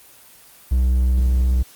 triangle tone, 63.1 Hz, B1, 38 cents sharp, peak -12 dBFS, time 0.71-1.63 s, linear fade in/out 10 ms, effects white hiss -47 dBFS RMS until 1.75 s + Opus 24 kbps

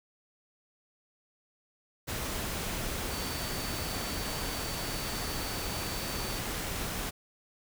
sine tone in noise, 4540 Hz, C#8, 41 cents sharp, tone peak -43 dBFS, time 3.1-6.4 s, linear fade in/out 20 ms, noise pink, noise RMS -35 dBFS, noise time 2.07-7.11 s, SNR -11 dB, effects none

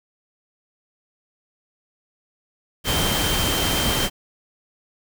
sine tone in noise, 3136 Hz, G7, in tune, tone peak -26 dBFS, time 2.84-4.1 s, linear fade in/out 50 ms, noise pink, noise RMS -22 dBFS, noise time 2.84-4.1 s, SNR -7 dB, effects none

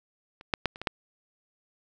clicks, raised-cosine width 0.3 ms, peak -30 / -8 / -9 / -26 / -20 / -9 dBFS, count 6, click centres 0.411 / 0.538 / 0.657 / 0.759 / 0.816 / 0.872 s, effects none

